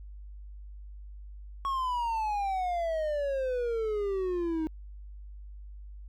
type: exponential sweep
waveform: triangle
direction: down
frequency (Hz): 1108.7 to 311.1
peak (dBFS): -26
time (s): 1.65-4.67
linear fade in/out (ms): 0
effects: added 50 Hz sine -42 dBFS peak until 6.08 s